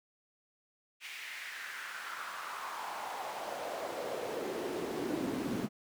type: noise with high-pass filter sweep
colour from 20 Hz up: brown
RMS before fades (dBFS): -39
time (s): 1-5.69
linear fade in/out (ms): 50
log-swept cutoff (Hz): 2400 to 230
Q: 3
effects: none